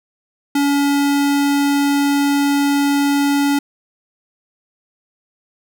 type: tone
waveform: square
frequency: 283.5 Hz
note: C#4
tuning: 39 cents sharp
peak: -14 dBFS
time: 0.55-3.59 s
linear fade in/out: 5 ms
effects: none